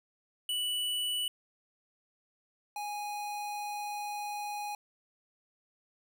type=tone pair in turn; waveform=square; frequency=2960 / 828.2 Hz; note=F#7 / G#5; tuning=0 / -5 cents; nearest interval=octave + minor seventh; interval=2205 cents; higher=first; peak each=-31 / -36 dBFS; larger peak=first; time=0.49-1.28 / 2.76-4.75 s; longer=second; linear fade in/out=2 ms; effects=none